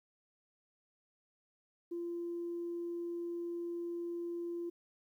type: tone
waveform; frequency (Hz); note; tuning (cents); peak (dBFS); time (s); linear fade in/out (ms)
sine; 343.6; F4; -28; -36; 1.91-4.7; 10
effects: tanh soft clip ceiling -32 dBFS + 12-bit